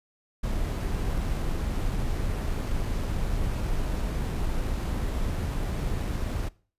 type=noise with sample-and-hold; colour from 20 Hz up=brown; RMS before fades=-28 dBFS; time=0.43-6.49 s; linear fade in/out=10 ms; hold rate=11025 Hz; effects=noise-tail reverb RT60 0.4 s tail -21 dB re dry + resampled to 32000 Hz